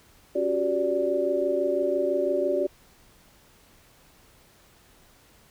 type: tone cluster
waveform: sine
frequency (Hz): 278 / 364.4 / 390.4 / 582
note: C#4 / F#4 / G4 / D5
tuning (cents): +5 / -26 / -7 / -16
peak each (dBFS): -33 / -27 / -29 / -25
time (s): 0.35-2.67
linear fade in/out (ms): 10
effects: pink hiss -57 dBFS RMS until 5.5 s